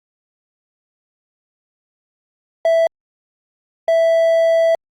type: tone pair in turn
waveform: triangle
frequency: 659.3 / 659.3 Hz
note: E5 / E5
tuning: 0 / 0 cents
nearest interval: unison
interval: 0 cents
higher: neither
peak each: -9 dBFS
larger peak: neither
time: 2.65-2.87 / 3.88-4.75 s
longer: second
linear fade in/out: 2 ms
effects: Opus 48 kbps